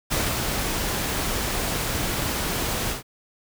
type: noise with ADSR envelope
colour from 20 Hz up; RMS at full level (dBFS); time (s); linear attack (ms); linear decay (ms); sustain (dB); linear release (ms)
pink; -23; 0.1-3.03; 24; 220; -3; 130
effects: none